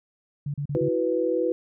sine tone bursts, 143.7 Hz, D3, 37 cents flat, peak -26 dBFS, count 4, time 0.46-0.888 s, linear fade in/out 5 ms, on 80 ms, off 36 ms
sine chord, E suspended second, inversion none, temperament equal, 329.6 / 370 / 493.9 Hz, E4 / F#4 / B4, 0 / 0 / 0 cents, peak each -27 / -27 / -24 dBFS, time 0.75-1.52 s, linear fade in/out 0 ms
effects none

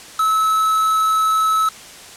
triangle tone with quantisation, 1298 Hz, E6, 27 cents flat, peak -12 dBFS, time 0.19-1.69 s, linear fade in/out 5 ms, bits 4, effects white hiss -38 dBFS RMS until 2.16 s + low-pass 9000 Hz 12 dB/octave

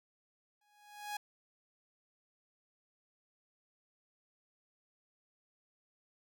sawtooth tone with exponential growth, 830.6 Hz, G#5, in tune, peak -32 dBFS, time 0.61-1.17 s, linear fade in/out 5 ms, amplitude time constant 120 ms, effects none

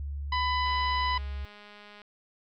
sine tone with pitch glide, 71 to 68.58 Hz, C#2 to C#2, +42 to -18 cents, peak -32 dBFS, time 0-1.45 s, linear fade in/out 0 ms, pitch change -60 cents, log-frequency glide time 0.39-0.97 s
harmonic tone, 999 Hz, B5, 20 cents sharp, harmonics 1 / 2 / 3 / 4 / 5, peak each -27 / -33 / -37 / -39 / -41 dBFS, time 0.32-1.18 s, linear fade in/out 5 ms
click train, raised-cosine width 0.3 ms, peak -34 dBFS, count 282, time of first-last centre 0.66-2.017 s, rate 207 Hz
effects none

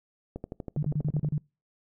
click train, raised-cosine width 2 ms, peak -22 dBFS, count 12, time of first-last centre 0.36-1.247 s, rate 12.4 Hz
sine tone bursts, 149.2 Hz, D3, 28 cents sharp, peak -24 dBFS, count 7, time 0.77-1.38 s, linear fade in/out 2 ms, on 58 ms, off 34 ms
effects noise-tail reverb RT60 0.3 s tail -26 dB re dry

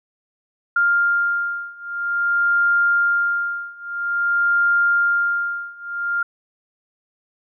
sine beating tone pair, 1400 / 1400.5 Hz, F6 / F6, +4 / +4 cents, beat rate 0.5 Hz, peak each -20 / -19 dBFS, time 0.76-6.23 s, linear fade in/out 5 ms, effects none

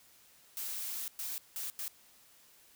blue noise bursts at uneven times, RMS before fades -39 dBFS, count 4, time 0.57-1.08 / 1.19-1.38 / 1.56-1.7 / 1.79-1.88 s, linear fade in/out 0 ms, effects white hiss -62 dBFS RMS until 2.75 s

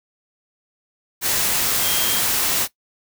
sine tone in noise, 3216 Hz, G7, 44 cents sharp, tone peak -24 dBFS, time 1.81-2.23 s, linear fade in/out 50 ms, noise white, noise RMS -20 dBFS, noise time 1.21-2.68 s, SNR -7 dB, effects noise-tail reverb RT60 0.1 s tail -17 dB re dry

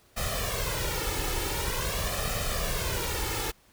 pink noise with flanger, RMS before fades -30 dBFS, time 0.16-3.52 s, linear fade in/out 20 ms, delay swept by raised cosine 1.6 to 2.31 ms, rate 0.46 Hz, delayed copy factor +0.75, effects pink hiss -61 dBFS RMS until 3.72 s

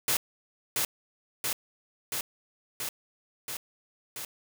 white noise with echo, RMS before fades -26 dBFS, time 0.08-0.17 s, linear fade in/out 2 ms, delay 680 ms, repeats 6, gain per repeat -2 dB, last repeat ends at 4.25 s, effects none

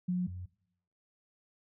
sine tone pair in turn, 180 / 90.78 Hz, F#3 / F#2, -47 / -32 cents, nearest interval octave, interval 1185 cents, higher first, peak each -28 / -39 dBFS, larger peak first, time 0.08-0.27 / 0.27-0.46 s, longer neither, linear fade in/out 10 ms, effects noise-tail reverb RT60 0.8 s tail -23 dB re dry

